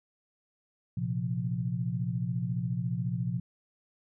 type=chord; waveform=sine; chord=Bb suspended second; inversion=none; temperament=equal; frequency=116.54 / 130.81 / 174.61 Hz; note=Bb2 / C3 / F3; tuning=0 / 0 / 0 cents; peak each=-33 dBFS; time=0.97-3.4 s; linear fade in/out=5 ms; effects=none